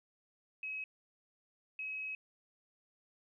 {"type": "tone bursts at uneven times", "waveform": "sine", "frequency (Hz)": 2555, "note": "D#7", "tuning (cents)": 45, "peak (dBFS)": -38, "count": 2, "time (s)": [[0.63, 0.84], [1.79, 2.15]], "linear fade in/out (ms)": 2, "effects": ["13-bit"]}